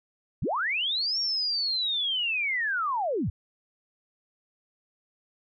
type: linear two-way sweep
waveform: sine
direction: up then down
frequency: 57.8 to 5590 to 57.8 Hz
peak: -25 dBFS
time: 0.42-3.3 s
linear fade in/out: 5 ms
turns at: 1.19 s
effects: none